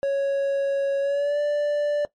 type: tone with pitch glide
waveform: triangle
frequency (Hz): 554 to 586.9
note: C#5 to D5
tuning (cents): -1 to -1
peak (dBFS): -18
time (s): 0.03-2.05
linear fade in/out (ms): 0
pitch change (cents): +100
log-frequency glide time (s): 1-1.4
effects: noise-tail reverb RT60 0.1 s tail -18 dB re dry + MP3 48 kbps